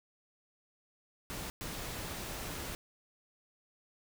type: noise bursts at uneven times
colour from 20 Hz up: pink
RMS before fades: -41 dBFS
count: 2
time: 1.3-1.5 / 1.61-2.75 s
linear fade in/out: 0 ms
effects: none